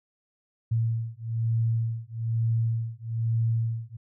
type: beating tone pair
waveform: sine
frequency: 113.6 / 114.7 Hz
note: A#2 / A#2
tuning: -44 / -28 cents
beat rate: 1.1 Hz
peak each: -27 dBFS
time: 0.71-3.97 s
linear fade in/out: 10 ms
effects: none